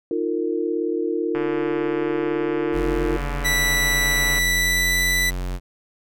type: chord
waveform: sine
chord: Eb suspended second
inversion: none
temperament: equal with one note detuned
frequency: 311.1 / 349.2 / 456.3 Hz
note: Eb4 / F4 / Bb4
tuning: 0 / 0 / -37 cents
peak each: -26 / -24 / -25 dBFS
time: 0.11-3.17 s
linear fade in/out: 2 ms
type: click train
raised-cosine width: 0.5 ms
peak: -16 dBFS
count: 438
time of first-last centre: 1.35-4.385 s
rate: 144 Hz
type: tone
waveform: square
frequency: 45.2 Hz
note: F#1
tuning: 40 cents flat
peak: -25 dBFS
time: 2.72-5.6 s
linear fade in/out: 50 ms
type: tone with pitch glide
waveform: sawtooth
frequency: 1970 to 1982.6 Hz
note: B6 to B6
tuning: -5 to +6 cents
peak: -15 dBFS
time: 3.44-5.31 s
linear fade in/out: 20 ms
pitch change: +11 cents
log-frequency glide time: 4.41-4.98 s
effects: none